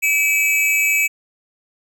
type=tone pair together; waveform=square; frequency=2301 / 2577 Hz; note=D7 / E7; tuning=-36 / -40 cents; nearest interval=major second; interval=196 cents; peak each=-18 dBFS; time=0.02-1.08 s; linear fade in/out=20 ms; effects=none